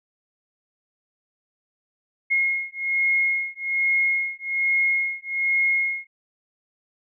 sine beating tone pair, 2154 / 2155.2 Hz, C7 / C#7, +50 / -49 cents, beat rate 1.2 Hz, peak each -23 dBFS, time 2.3-6.07 s, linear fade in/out 20 ms, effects none

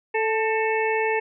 harmonic tone with a mistuned harmonic, 440 Hz, A4, in tune, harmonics 1 / 2 / 4 / 5 / 6, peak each -23 / -26 / -29 / -30 / -31 dBFS, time 0.14-1.2 s, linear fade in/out 10 ms, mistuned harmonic 4, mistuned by +36 cents, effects none

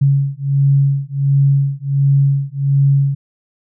sine beating tone pair, 138.3 / 139.7 Hz, C#3 / C#3, -4 / +14 cents, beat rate 1.4 Hz, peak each -14 dBFS, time 0.01-3.15 s, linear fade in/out 10 ms, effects none

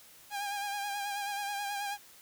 sawtooth tone with vibrato, 810 Hz, G#5, 43 cents flat, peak -30 dBFS, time 0.3-1.98 s, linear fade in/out 50 ms, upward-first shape sine, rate 9.3 Hz, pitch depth 38 cents each way, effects white hiss -56 dBFS RMS until 2.21 s

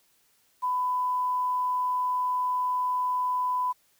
sine tone with quantisation, 1000 Hz, B5, 21 cents sharp, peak -24 dBFS, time 0.62-3.73 s, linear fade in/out 20 ms, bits 9, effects white hiss -66 dBFS RMS until 3.99 s

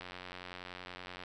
click train, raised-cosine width 0.3 ms, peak -28 dBFS, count 112, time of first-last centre 0.01-1.237 s, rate 90.5 Hz, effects none

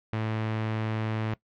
sawtooth tone with low-pass filter, 110 Hz, A2, in tune, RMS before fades -30 dBFS, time 0.13-1.34 s, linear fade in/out 0 ms, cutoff 2600 Hz, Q 1.1, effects noise-tail reverb RT60 0.1 s tail -20 dB re dry

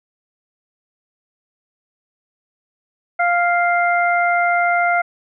harmonic tone, 698.5 Hz, F5, in tune, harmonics 1 / 2 / 3, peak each -16 / -19 / -21 dBFS, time 3.19-5.02 s, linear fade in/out 10 ms, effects none

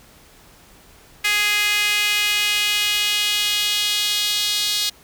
sawtooth tone with high-pass filter sweep, 415.5 Hz, G#4, 1 cent sharp, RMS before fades -20 dBFS, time 1.24-4.9 s, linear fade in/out 10 ms, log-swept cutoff 2200 to 3800 Hz, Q 2.7, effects pink hiss -49 dBFS RMS until 5.03 s

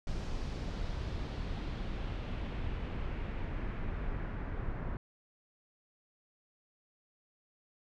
brown noise with low-pass filter sweep, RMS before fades -37 dBFS, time 0.07-4.97 s, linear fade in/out 2 ms, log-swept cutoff 5800 to 1600 Hz, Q 1.5, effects none

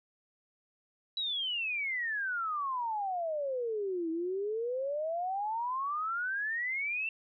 sine exponential two-way sweep, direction down then up, 3952 to 320 to 2706 Hz, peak -31 dBFS, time 1.17-7.09 s, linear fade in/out 2 ms, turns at 4.1 s, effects none

